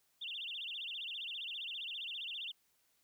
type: tone with vibrato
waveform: sine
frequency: 3136 Hz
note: G7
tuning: in tune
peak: -40 dBFS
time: 0.21-2.52 s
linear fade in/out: 10 ms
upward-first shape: sine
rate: 15 Hz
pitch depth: 260 cents each way
effects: white hiss -75 dBFS RMS until 3.03 s